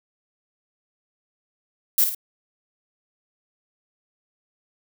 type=noise with echo; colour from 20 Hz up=violet; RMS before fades=-17 dBFS; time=1.98-2.04 s; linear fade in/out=2 ms; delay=54 ms; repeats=2; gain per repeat=-7 dB; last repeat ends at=2.148 s; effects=none